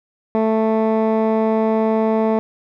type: tone with low-pass filter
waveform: 15% pulse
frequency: 220.5 Hz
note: A3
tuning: 4 cents sharp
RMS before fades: -17 dBFS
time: 0.35-2.39 s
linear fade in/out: 0 ms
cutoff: 1000 Hz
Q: 0.7
effects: none